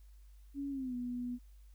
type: tone with pitch glide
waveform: sine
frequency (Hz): 280 to 245.2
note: C#4 to B3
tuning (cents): +18 to -12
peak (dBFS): -36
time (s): 0.54-1.39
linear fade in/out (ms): 50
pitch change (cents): -230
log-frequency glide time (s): 0.7-0.95
effects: added 50 Hz sine -54 dBFS peak until 1.74 s + white hiss -74 dBFS RMS until 1.74 s